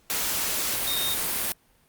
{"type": "tone in noise", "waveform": "sine", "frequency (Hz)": 3700, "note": "A#7", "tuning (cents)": -14, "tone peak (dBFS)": -27, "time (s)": [0.87, 1.14], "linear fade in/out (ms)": 0, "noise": "white", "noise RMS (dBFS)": -27, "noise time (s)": [0.1, 1.52], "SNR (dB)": -3, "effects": ["pink hiss -62 dBFS RMS until 1.88 s", "Opus 48 kbps"]}